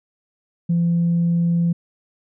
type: tone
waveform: sine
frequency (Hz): 170.3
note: F3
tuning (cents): -43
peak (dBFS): -14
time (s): 0.69-1.73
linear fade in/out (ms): 10
effects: tanh soft clip ceiling -12 dBFS